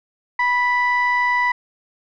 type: tone pair together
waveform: sine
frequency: 980.9 / 1975.5 Hz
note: B5 / B6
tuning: -12 / 0 cents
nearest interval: octave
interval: 1212 cents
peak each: -17 dBFS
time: 0.39-1.52 s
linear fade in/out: 5 ms
effects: tanh soft clip ceiling -11 dBFS